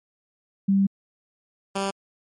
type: tone pair in turn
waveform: sine / 10% pulse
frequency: 196 / 196 Hz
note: G3 / G3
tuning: 0 / 0 cents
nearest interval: unison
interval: 0 cents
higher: neither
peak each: -16 dBFS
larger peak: neither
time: 0.68-0.87 / 1.75-1.91 s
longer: first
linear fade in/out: 10 ms
effects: MP3 48 kbps